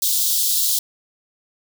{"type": "high-pass noise", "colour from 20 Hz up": "white", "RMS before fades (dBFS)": -19, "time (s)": [0.02, 0.79], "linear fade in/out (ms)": 5, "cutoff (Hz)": 3400, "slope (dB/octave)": 48, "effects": []}